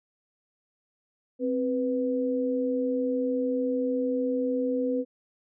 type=tone pair together; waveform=sine; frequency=261.6 / 494.9 Hz; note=C4 / B4; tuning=0 / +4 cents; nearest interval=major seventh; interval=1104 cents; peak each=-27 dBFS; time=1.39-5.05 s; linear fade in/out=50 ms; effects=none